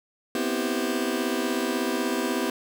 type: chord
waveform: sawtooth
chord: C major seventh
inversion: third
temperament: just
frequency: 245.3 / 261.6 / 327 / 392.4 Hz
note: B3 / C4 / E4 / G4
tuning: -12 / 0 / -14 / +2 cents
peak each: -26 dBFS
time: 0.35-2.5 s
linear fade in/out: 2 ms
effects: none